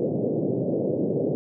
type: band-pass noise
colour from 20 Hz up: white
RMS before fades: -25 dBFS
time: 0-1.35 s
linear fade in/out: 0 ms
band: 120 to 550 Hz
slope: 48 dB/octave
effects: none